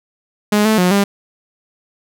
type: tone with pitch steps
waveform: sawtooth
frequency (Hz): 208.7 / 218.2 / 180.5 / 200.1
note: G#3 / A3 / F#3 / G3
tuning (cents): +9 / -14 / -43 / +36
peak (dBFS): -7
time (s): 0.52-1.04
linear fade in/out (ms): 5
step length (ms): 130
effects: none